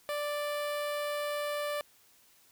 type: tone with notch filter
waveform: sawtooth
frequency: 587.3 Hz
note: D5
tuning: in tune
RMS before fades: -34 dBFS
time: 0.09-1.81 s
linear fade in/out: 0 ms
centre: 6300 Hz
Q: 1.7
effects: white hiss -63 dBFS RMS until 2.51 s